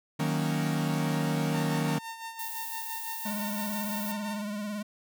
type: chord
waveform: 45% pulse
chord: D# minor seventh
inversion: none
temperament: equal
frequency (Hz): 155.56 / 185 / 233.1 / 277.2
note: D#3 / F#3 / A#3 / C#4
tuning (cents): 0 / 0 / 0 / 0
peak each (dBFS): -29 / -34 / -34 / -34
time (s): 0.19-1.99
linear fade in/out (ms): 10
type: tone with tremolo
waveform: sawtooth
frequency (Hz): 908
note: A#5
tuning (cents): -46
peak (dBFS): -32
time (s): 1.54-4.42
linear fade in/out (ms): 10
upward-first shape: sine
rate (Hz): 5.9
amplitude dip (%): 60
type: noise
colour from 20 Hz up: violet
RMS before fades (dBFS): -38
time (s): 2.39-4.12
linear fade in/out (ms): 2
type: tone with vibrato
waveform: square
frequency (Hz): 207.7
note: G#3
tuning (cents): 0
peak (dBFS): -33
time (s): 3.25-4.83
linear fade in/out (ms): 10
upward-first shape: triangle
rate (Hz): 18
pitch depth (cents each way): 59
effects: none